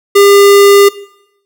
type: tone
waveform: square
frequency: 401.8 Hz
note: G4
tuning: 43 cents sharp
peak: -3 dBFS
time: 0.15-0.89 s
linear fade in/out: 10 ms
effects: noise-tail reverb RT60 0.8 s tail -19 dB re dry